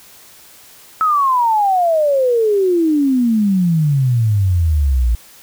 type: exponential sweep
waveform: sine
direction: down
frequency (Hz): 1307 to 56.3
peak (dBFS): -11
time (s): 1.01-5.15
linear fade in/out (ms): 0
effects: white hiss -43 dBFS RMS until 5.42 s